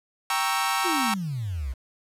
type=chord; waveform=sawtooth; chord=G diminished seventh; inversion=none; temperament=equal; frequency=784 / 932.3 / 1108.7 / 1318.5 Hz; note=G5 / Bb5 / Db6 / Fb6; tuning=0 / 0 / 0 / 0 cents; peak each=-25 dBFS; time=0.3-1.14 s; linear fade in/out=2 ms
type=exponential sweep; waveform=sine; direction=down; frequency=376.2 to 58.7 Hz; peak=-27 dBFS; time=0.84-1.74 s; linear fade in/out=20 ms
effects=resampled to 32000 Hz + 8-bit